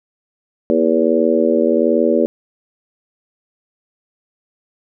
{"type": "harmonic tone with a mistuned harmonic", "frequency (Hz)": 81.3, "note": "E2", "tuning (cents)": -23, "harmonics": [3, 4, 5, 6, 7], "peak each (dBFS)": [-18, -18, -18, -18, -18], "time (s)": [0.7, 2.26], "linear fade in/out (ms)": 0, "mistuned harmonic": 3, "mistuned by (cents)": -38, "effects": []}